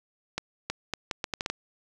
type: accelerating click train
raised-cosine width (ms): 0.2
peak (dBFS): -12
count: 9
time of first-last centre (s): 0.38-1.5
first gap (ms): 320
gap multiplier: 0.74
effects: none